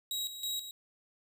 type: tone with tremolo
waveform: sawtooth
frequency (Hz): 3832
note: A#7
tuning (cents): +47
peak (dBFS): -30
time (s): 0.11-0.71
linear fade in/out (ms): 2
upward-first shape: square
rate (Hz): 3.1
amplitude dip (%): 65
effects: none